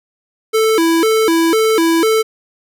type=tone with vibrato; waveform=square; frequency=381.6 Hz; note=G4; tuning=47 cents flat; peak=-11 dBFS; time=0.53-2.23 s; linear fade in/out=20 ms; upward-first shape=square; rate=2 Hz; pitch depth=250 cents each way; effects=none